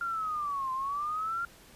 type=linear two-way sweep; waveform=sine; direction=down then up; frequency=1400 to 1033 to 1400 Hz; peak=-30 dBFS; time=0.01-1.45 s; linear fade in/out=2 ms; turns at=0.72 s; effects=pink hiss -55 dBFS RMS until 1.75 s + resampled to 32000 Hz